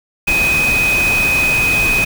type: tone in noise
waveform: sine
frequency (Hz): 2509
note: D#7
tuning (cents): +14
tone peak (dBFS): -12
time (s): 0.27-2.05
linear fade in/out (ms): 10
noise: pink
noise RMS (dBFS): -21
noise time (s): 0.27-2.05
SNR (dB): +6
effects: none